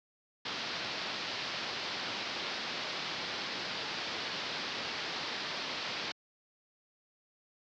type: low-pass noise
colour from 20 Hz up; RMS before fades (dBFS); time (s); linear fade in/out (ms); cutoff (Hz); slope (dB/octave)
white; -38; 0.45-6.12; 5; 5000; 48
effects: high-pass 150 Hz 12 dB/octave